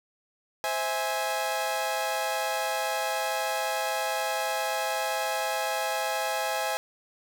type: chord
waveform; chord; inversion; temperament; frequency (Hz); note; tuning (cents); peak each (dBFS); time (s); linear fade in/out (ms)
sawtooth; C augmented; none; equal with one note detuned; 523.3 / 651.7 / 830.6; C5 / E5 / G#5; 0 / -20 / 0; -30 / -28 / -26; 0.64-6.77; 0
effects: none